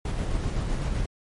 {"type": "noise with tremolo", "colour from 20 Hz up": "brown", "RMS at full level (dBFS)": -26, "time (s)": [0.05, 1.06], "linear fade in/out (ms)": 5, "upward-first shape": "square", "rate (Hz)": 7.8, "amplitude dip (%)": 25, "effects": ["MP3 48 kbps"]}